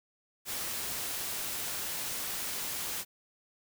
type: noise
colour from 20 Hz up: white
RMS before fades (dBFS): -36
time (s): 0.45-3.05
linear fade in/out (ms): 50
effects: none